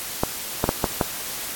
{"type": "clicks", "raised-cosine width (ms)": 1, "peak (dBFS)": -4, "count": 5, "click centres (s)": [0.235, 0.641, 0.691, 0.842, 1.012], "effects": ["white hiss -31 dBFS RMS until 1.55 s", "AAC 64 kbps"]}